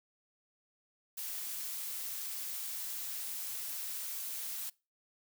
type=noise; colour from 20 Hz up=blue; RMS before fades=-40 dBFS; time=1.17-4.7 s; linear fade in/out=10 ms; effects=noise-tail reverb RT60 0.3 s tail -24 dB re dry

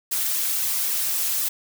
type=noise with flanger; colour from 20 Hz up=blue; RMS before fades=-24 dBFS; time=0.11-1.49 s; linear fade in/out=10 ms; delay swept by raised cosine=1.3 to 5.7 ms; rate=3.8 Hz; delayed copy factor=-0.8; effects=none

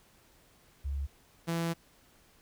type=tone pair in turn; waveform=sine / sawtooth; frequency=69.7 / 167.17 Hz; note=C#2 / E3; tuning=+10 / +25 cents; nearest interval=octave + minor third; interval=1515 cents; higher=second; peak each=-31 / -26 dBFS; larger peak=second; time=0.84-1.07 / 1.47-1.74 s; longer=second; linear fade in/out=20 ms; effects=pink hiss -63 dBFS RMS until 2.41 s

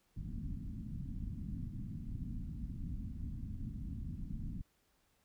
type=low-pass noise; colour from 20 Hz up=pink; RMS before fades=-42 dBFS; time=0.16-4.62 s; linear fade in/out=10 ms; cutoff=260 Hz; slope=48 dB/octave; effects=pink hiss -75 dBFS RMS until 5.24 s

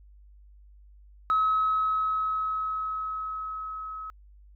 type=tone with level ramp; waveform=sine; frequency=1283 Hz; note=E6; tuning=47 cents flat; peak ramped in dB=-19 to -35 dBFS; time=1.3-4.1 s; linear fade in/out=0 ms; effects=tanh soft clip ceiling -17 dBFS + added 50 Hz sine -50 dBFS peak until 4.55 s

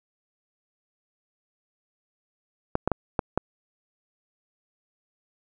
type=clicks; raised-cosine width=1 ms; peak=-8 dBFS; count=5; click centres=2.754 / 2.876 / 2.917 / 3.192 / 3.376 s; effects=none

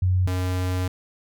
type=tone pair in turn; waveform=sine / square; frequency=91.9 / 91.56 Hz; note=F#2 / F#2; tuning=-11 / -18 cents; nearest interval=unison; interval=7 cents; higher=first; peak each=-17 / -23 dBFS; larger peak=first; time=0.02-0.27 / 0.27-0.88 s; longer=second; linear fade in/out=5 ms; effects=none

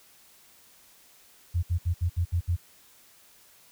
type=tone bursts; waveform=sine; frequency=86.7 Hz; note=F2; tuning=12 cents flat; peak=-22 dBFS; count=7; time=1.54-2.566 s; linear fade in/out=20 ms; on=90 ms; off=66 ms; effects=white hiss -57 dBFS RMS until 3.71 s

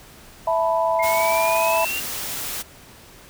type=chord; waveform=sine; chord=E suspended fourth; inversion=none; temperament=equal; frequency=659.3 / 880 / 987.8 Hz; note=E5 / A5 / B5; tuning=0 / 0 / 0 cents; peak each=-20 / -25 / -22 dBFS; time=0.47-1.85 s; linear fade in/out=5 ms
type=exponential sweep; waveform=sine; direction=up; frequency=2118 to 2794 Hz; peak=-25 dBFS; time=0.99-2 s; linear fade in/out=5 ms
type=noise; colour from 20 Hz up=white; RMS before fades=-29 dBFS; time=1.02-2.63 s; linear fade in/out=20 ms
effects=pink hiss -46 dBFS RMS until 3.29 s

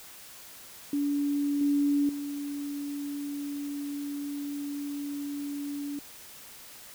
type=tone with level steps; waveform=sine; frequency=286.5 Hz; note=D4; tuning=43 cents flat; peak=-25 / -22 / -32 dBFS; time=0.93-5.99 s; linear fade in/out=2 ms; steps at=1.61 / 2.09 s; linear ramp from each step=2 ms; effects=white hiss -48 dBFS RMS until 6.94 s

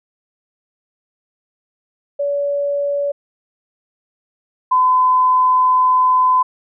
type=tone pair in turn; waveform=sine; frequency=570 / 1015.6 Hz; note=C#5 / B5; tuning=+48 / +48 cents; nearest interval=minor seventh; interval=1000 cents; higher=second; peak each=-16 / -10 dBFS; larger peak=second; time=2.19-3.12 / 4.71-6.43 s; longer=second; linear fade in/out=10 ms; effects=none

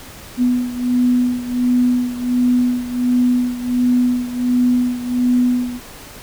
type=beating tone pair; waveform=sine; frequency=246.9 / 248.3 Hz; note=B3 / B3; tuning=0 / +9 cents; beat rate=1.4 Hz; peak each=-15 / -19 dBFS; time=0.37-5.8 s; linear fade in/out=50 ms; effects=pink hiss -37 dBFS RMS until 6.22 s

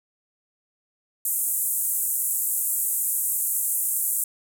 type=band-pass noise; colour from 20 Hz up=white; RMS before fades=-25 dBFS; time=1.25-4.24 s; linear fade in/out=2 ms; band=7700 to 15000 Hz; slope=48 dB/octave; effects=none

